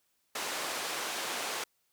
pink band-pass noise, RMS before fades -36 dBFS, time 0.35-1.64 s, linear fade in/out 5 ms, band 540 to 9900 Hz, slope 12 dB/octave, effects white hiss -75 dBFS RMS until 1.92 s

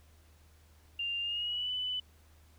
sine tone with pitch glide, 2794 to 2995 Hz, F7 to F#7, 0 to +20 cents, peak -32 dBFS, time 0.99-2 s, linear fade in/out 5 ms, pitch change +120 cents, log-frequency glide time 1.21-1.71 s, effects added 77 Hz sine -59 dBFS peak until 2.58 s + pink hiss -66 dBFS RMS until 2.58 s

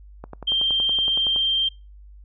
click train, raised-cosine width 1 ms, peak -21 dBFS, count 13, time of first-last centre 0.24-1.361 s, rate 10.7 Hz
sine tone, 3162 Hz, G7, 14 cents sharp, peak -18 dBFS, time 0.47-1.69 s, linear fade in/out 10 ms
effects noise-tail reverb RT60 0.3 s tail -26 dB re dry + added 50 Hz sine -42 dBFS peak until 2.24 s

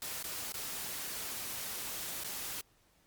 white noise with dropouts, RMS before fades -40 dBFS, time 0.02-2.61 s, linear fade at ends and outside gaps 1 ms, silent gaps 0.227-0.241 / 0.522-0.541 / 2.237-2.245 s, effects pink hiss -69 dBFS RMS until 3.06 s + Opus 48 kbps

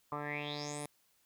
10% pulse tone with low-pass filter sweep, 146.9 Hz, D3, 1 cent sharp, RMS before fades -40 dBFS, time 0.12-0.86 s, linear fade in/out 2 ms, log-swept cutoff 1100 to 11000 Hz, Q 8.6, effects white hiss -72 dBFS RMS until 1.25 s

